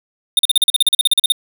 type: tone bursts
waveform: square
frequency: 3635 Hz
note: A#7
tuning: 44 cents flat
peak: -9 dBFS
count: 16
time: 0.37-1.321 s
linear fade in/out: 2 ms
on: 21 ms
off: 41 ms
effects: none